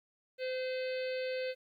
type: harmonic tone with a mistuned harmonic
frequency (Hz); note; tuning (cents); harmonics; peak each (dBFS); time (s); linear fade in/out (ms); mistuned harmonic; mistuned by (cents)
514; C5; -31; 1 / 3 / 4 / 5 / 6 / 7 / 8 / 9; -34 / -47 / -48 / -46 / -54 / -54 / -54 / -51; 0.38-1.55; 50; 9; -53
effects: 12-bit